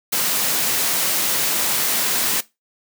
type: high-pass noise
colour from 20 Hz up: white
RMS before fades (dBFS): -20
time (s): 0.12-2.41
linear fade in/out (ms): 10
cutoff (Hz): 130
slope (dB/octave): 24
effects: noise-tail reverb RT60 0.2 s tail -18 dB re dry